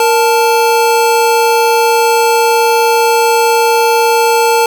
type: tone pair together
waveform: square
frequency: 466.2 / 880.7 Hz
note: A#4 / A5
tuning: 0 / +1 cents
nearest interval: major seventh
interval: 1101 cents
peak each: -11 dBFS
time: 0-4.66 s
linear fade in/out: 2 ms
effects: none